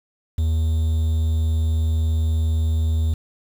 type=tone with quantisation; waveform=triangle; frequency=79.8 Hz; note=D#2; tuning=44 cents sharp; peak=-15 dBFS; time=0.38-3.14 s; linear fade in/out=5 ms; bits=7; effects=none